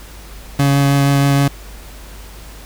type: tone with vibrato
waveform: 30% pulse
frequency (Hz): 140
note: C#3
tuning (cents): +18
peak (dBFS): -8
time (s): 0.59-1.48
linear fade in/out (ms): 5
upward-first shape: triangle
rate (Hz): 6.3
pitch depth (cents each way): 11
effects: added 50 Hz sine -34 dBFS peak until 2.65 s + pink hiss -39 dBFS RMS until 2.65 s